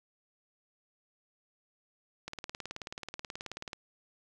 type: click train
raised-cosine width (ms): 0.2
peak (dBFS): -22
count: 28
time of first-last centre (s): 2.28-3.732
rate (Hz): 18.6
effects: none